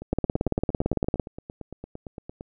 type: two click trains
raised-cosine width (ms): 2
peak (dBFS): -9 / -23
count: 20 / 22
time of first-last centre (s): 0.13-1.197 / 0.02-2.409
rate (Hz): 17.8 / 8.79
effects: none